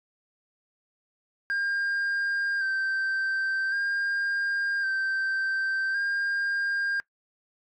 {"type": "tone with vibrato", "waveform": "sine", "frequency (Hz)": 1583, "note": "G6", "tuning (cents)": 17, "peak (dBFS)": -22, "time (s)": [1.5, 7], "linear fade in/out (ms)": 0, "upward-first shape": "square", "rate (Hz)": 0.45, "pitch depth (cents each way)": 25, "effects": ["noise-tail reverb RT60 0.1 s tail -22 dB re dry", "tanh soft clip ceiling -24 dBFS"]}